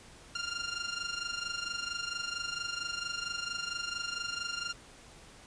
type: tone with amplitude modulation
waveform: 15% pulse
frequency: 1396.9 Hz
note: F6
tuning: in tune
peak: -25 dBFS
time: 0.35-4.73 s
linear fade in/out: 5 ms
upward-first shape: sine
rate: 24.4 Hz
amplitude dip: 70%
effects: pink hiss -54 dBFS RMS until 5.46 s + resampled to 22050 Hz